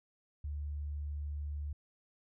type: tone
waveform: sine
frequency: 73.3 Hz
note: D2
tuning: 3 cents flat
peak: -36 dBFS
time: 0.44-1.73 s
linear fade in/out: 5 ms
effects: none